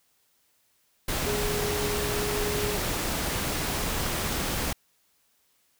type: tone in noise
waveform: sine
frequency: 415.3 Hz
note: G#4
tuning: in tune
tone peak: -30 dBFS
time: 1.26-2.77 s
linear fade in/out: 5 ms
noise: pink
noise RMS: -29 dBFS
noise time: 1.08-4.73 s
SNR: -4 dB
effects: white hiss -68 dBFS RMS until 5.79 s